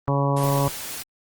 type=harmonic tone; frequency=140 Hz; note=C#3; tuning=18 cents sharp; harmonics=1 / 2 / 3 / 4 / 5 / 6 / 7 / 8; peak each=-21 / -28 / -30 / -26 / -33 / -32 / -28 / -31 dBFS; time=0.08-0.68 s; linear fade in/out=0 ms
type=noise; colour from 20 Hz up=white; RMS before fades=-33 dBFS; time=0.36-1.03 s; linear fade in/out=10 ms
effects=Opus 24 kbps